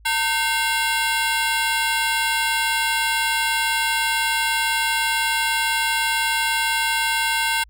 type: ring-modulated tone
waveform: 20% pulse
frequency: 1224 Hz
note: D#6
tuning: 29 cents flat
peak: -11 dBFS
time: 0.05-7.64 s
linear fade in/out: 10 ms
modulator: 319 Hz
effects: added 53 Hz sine -46 dBFS peak until 7.69 s